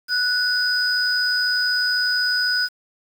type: tone pair together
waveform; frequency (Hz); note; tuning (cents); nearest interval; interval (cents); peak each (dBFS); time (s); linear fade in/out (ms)
sine; 1480 / 4978; F#6 / D#8; 0 / 0; octave + major sixth; 2100; -20; 0.08-2.69; 50
effects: tanh soft clip ceiling -10 dBFS + 7-bit